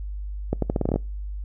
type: accelerating click train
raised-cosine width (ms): 2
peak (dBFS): -9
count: 10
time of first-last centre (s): 0.53-0.96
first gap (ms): 93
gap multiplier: 0.82
effects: noise-tail reverb RT60 0.3 s tail -26 dB re dry + added 50 Hz sine -29 dBFS peak until 1.44 s